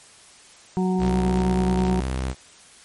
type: harmonic tone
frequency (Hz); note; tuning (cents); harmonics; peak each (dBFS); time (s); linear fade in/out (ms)
185; F#3; 0; 1 / 2 / 4 / 5; -20 / -26 / -32 / -34; 0.77-2; 0
type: tone with vibrato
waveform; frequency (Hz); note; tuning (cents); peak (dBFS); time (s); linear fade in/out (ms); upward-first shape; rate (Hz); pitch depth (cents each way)
sawtooth; 64.8; C2; -16; -20; 0.98-2.35; 50; sine; 15; 41
effects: white hiss -49 dBFS RMS until 2.84 s + MP3 48 kbps